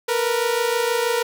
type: tone pair together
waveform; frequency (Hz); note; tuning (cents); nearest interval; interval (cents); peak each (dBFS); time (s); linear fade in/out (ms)
sawtooth; 460.3 / 486.6; A#4 / B4; -22 / -26; minor second; 96; -18; 0.08-1.23; 10
effects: none